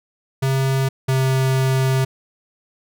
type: tone pair in turn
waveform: square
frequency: 133.9 / 132.13 Hz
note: C3 / C3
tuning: +40 / +17 cents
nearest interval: unison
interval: 23 cents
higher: first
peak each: -17 / -16 dBFS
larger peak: second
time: 0.42-0.89 / 1.08-2.05 s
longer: second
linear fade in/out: 10 ms
effects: none